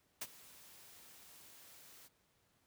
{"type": "noise with ADSR envelope", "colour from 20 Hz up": "white", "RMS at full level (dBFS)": -40, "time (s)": [0.21, 2.09], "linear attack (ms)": 9, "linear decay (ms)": 42, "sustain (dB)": -19, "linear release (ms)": 30, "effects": ["pink hiss -75 dBFS RMS until 2.66 s", "high-pass 60 Hz 12 dB/octave"]}